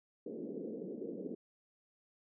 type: band-pass noise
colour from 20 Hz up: white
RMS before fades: -43 dBFS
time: 0.26-1.35 s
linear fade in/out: 5 ms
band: 180 to 480 Hz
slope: 48 dB/octave
effects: none